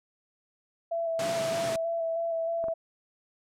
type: tone with vibrato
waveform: sine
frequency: 664 Hz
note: E5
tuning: 12 cents sharp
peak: -27 dBFS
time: 0.91-2.74 s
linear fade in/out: 10 ms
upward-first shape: square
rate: 3.2 Hz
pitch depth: 16 cents each way
type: high-pass noise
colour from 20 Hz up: pink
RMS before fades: -35 dBFS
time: 1.19-1.76 s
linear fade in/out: 2 ms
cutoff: 110 Hz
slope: 48 dB/octave
type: clicks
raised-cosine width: 1 ms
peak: -27 dBFS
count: 2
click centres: 2.641 / 2.684 s
effects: low-pass 9000 Hz 12 dB/octave